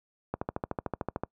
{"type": "click train", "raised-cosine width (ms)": 1, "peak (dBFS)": -16, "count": 13, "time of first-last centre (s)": [0.34, 1.236], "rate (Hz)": 13.4, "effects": ["noise-tail reverb RT60 0.1 s tail -26 dB re dry", "high-pass 60 Hz 12 dB/octave"]}